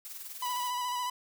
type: noise with tremolo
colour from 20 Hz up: blue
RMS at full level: -41 dBFS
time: 0.05-0.7 s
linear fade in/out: 0 ms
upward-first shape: sine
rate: 20 Hz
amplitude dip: 55%
type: tone with vibrato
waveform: 45% pulse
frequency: 987.8 Hz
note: B5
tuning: in tune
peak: -31 dBFS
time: 0.42-1.1 s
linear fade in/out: 5 ms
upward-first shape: square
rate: 14 Hz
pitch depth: 20 cents each way
effects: none